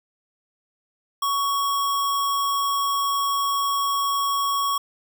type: tone with sample-and-hold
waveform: sine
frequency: 1119 Hz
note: C#6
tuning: 16 cents sharp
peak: -20 dBFS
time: 1.22-4.78 s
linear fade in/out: 5 ms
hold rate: 4410 Hz
effects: none